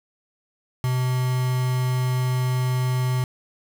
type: tone with quantisation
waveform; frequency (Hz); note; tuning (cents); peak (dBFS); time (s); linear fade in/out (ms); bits
triangle; 127.1; C3; -50; -18; 0.84-3.24; 0; 5
effects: none